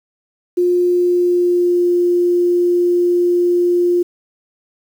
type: tone with pitch glide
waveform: sine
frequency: 355.5 to 351.8 Hz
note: F4 to F4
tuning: +31 to +13 cents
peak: -11 dBFS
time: 0.57-4.03 s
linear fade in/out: 10 ms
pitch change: -18 cents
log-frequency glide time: 0.8-1.93 s
effects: 7-bit